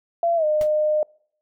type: tone with pitch glide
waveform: sine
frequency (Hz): 680 to 609.3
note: F5 to D#5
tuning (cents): -46 to -36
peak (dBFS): -17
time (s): 0.23-1.03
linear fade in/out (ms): 2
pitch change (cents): -190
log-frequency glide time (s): 0.36-0.45
type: noise with exponential decay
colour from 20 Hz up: pink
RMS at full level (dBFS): -33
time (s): 0.61-0.71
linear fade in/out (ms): 1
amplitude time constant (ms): 21
effects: noise-tail reverb RT60 0.6 s tail -26 dB re dry